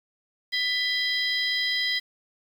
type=harmonic tone with a mistuned harmonic; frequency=995 Hz; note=B5; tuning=13 cents sharp; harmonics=2 / 3 / 4 / 5; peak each=-27 / -29 / -30 / -31 dBFS; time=0.52-2 s; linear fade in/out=20 ms; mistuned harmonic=3; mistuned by=+120 cents; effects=8-bit